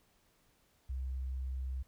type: tone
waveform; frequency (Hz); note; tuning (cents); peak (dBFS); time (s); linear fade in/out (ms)
sine; 65; C2; -11; -35; 0.89-1.83; 10
effects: pink hiss -71 dBFS RMS until 1.87 s